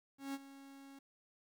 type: tone with ADSR envelope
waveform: 45% pulse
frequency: 274.6 Hz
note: C#4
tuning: 16 cents flat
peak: -38 dBFS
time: 0.18-0.99 s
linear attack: 160 ms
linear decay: 38 ms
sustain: -15 dB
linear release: 5 ms
effects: 12-bit